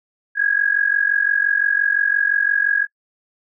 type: tone with amplitude modulation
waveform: sine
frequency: 1648 Hz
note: G#6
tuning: 14 cents flat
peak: -11 dBFS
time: 0.35-2.87 s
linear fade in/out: 50 ms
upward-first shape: sine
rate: 45.8 Hz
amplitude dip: 85%
effects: noise-tail reverb RT60 0.1 s tail -23 dB re dry